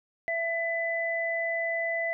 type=tone pair together; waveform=sine; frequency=667.4 / 2000 Hz; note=E5 / B6; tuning=+21 / +21 cents; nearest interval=octave + perfect fifth; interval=1900 cents; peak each=-30 / -29 dBFS; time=0.28-2.13 s; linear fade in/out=0 ms; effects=none